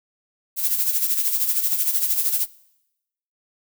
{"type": "noise with tremolo", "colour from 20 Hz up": "violet", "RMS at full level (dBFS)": -19, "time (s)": [0.56, 2.47], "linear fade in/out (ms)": 50, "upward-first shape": "sine", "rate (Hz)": 13, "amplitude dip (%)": 60, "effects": ["noise-tail reverb RT60 0.9 s tail -22 dB re dry"]}